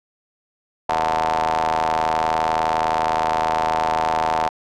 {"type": "ring-modulated tone", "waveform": "sawtooth", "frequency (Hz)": 79.6, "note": "D#2", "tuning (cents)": 40, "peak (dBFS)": -11, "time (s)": [0.89, 4.49], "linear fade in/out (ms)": 5, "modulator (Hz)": 810, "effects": ["low-pass 6000 Hz 12 dB/octave"]}